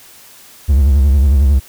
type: tone with vibrato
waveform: triangle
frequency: 69.3 Hz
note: C#2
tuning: in tune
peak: -5 dBFS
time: 0.68-1.6 s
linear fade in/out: 20 ms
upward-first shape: sine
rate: 11 Hz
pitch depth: 120 cents each way
effects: white hiss -41 dBFS RMS until 1.68 s